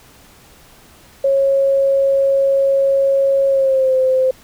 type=tone with pitch glide; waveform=sine; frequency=547 to 519.9 Hz; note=C#5 to C5; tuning=-23 to -11 cents; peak=-11 dBFS; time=1.24-4.31 s; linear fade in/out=5 ms; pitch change=-88 cents; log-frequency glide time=3.48-3.94 s; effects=pink hiss -46 dBFS RMS until 4.43 s